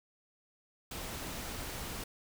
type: noise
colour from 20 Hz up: pink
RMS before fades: -41 dBFS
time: 0.91-2.04 s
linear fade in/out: 5 ms
effects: none